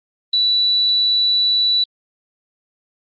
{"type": "tone", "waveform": "sine", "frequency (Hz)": 3951, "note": "B7", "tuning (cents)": 0, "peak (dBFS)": -13, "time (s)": [0.33, 1.84], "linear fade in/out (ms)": 5, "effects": ["Opus 24 kbps"]}